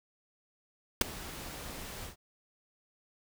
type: noise with ADSR envelope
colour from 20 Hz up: pink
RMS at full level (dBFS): -20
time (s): 1.01-2.16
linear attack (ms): 4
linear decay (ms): 10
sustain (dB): -23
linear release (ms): 110
effects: none